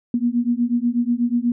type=beating tone pair; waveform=sine; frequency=235.6 / 243.8 Hz; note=A#3 / B3; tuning=+19 / -22 cents; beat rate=8.2 Hz; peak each=-20 dBFS; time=0.14-1.52 s; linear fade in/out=2 ms; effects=none